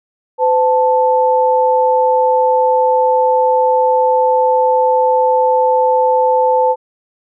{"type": "tone pair together", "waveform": "sine", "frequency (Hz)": [509.3, 880], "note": ["C5", "A5"], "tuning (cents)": [-47, 0], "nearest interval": "major sixth", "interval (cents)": 947, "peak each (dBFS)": -12, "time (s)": [0.38, 6.76], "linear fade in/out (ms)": 50, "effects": []}